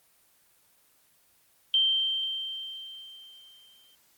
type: tone with exponential decay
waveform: sine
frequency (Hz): 3136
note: G7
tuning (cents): 0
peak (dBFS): -19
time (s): 1.74-3.95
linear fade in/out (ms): 1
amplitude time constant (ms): 480
effects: white hiss -64 dBFS RMS until 4.17 s + Opus 24 kbps